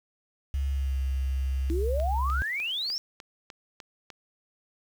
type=tone with pitch glide; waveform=sine; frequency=68.9 to 66.55 Hz; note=C#2 to C2; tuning=-10 to +30 cents; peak=-25 dBFS; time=0.54-2.42 s; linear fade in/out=0 ms; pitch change=-60 cents; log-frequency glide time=0.71-0.97 s
type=exponential sweep; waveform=sine; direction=up; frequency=316 to 5588 Hz; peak=-28 dBFS; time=1.7-2.98 s; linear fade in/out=0 ms
type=click train; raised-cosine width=0.2 ms; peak=-25 dBFS; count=9; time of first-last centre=1.7-4.102 s; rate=3.33 Hz
effects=8-bit